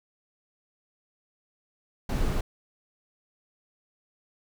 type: noise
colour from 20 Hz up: brown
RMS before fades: -26 dBFS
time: 2.09-2.41 s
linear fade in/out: 5 ms
effects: none